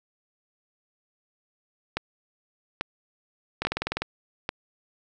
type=two click trains; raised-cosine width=0.3 ms; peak=-11 / -10 dBFS; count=9 / 4; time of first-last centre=3.62-4.02 / 1.97-4.491 s; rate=20 / 1.19 Hz; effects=none